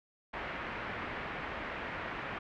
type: low-pass noise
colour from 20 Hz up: white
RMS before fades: -40 dBFS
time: 0.33-2.39 s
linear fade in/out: 10 ms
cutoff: 2200 Hz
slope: 24 dB/octave
effects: none